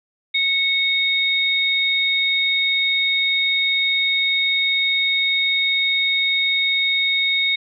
sine tone pair together, 2209 / 3715 Hz, C#7 / A#7, -7 / -7 cents, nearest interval major sixth, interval 900 cents, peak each -19 dBFS, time 0.34-7.56 s, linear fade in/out 10 ms, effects none

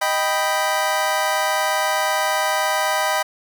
25% pulse chord, Eb augmented, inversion none, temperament equal, 622.3 / 784 / 987.8 Hz, Eb5 / G5 / B5, 0 / 0 / 0 cents, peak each -19 dBFS, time 0.01-3.23 s, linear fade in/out 10 ms, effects none

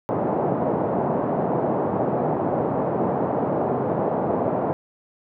white band-pass noise, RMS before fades -23 dBFS, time 0.09-4.73 s, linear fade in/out 0 ms, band 120 to 780 Hz, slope 24 dB/octave, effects none

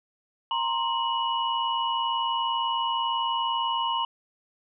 sine tone cluster, 931 / 1051 / 2928 Hz, A#5 / C6 / F#7, -2 / +7 / -19 cents, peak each -27 / -29 / -30 dBFS, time 0.51-4.05 s, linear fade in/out 2 ms, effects none

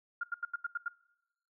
sine tone bursts, 1408 Hz, F6, 14 cents sharp, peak -31 dBFS, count 7, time 0.21-0.883 s, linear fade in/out 5 ms, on 25 ms, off 83 ms, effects noise-tail reverb RT60 0.9 s tail -22 dB re dry

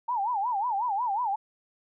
sine tone with vibrato, 883 Hz, A5, 6 cents sharp, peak -25 dBFS, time 0.08-1.36 s, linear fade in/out 10 ms, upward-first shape sine, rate 5.5 Hz, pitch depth 220 cents each way, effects none

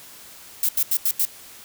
violet noise bursts, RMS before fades -20 dBFS, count 5, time 0.63-1.252 s, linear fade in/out 2 ms, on 58 ms, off 83 ms, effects white hiss -44 dBFS RMS until 1.64 s

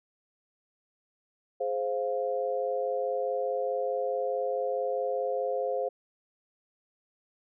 sine chord, F minor, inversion first, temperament just, 419.1 / 523.8 / 698.5 Hz, Ab4 / C5 / F5, +16 / +2 / 0 cents, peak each -34 / -29 / -34 dBFS, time 1.6-5.89 s, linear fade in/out 10 ms, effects none

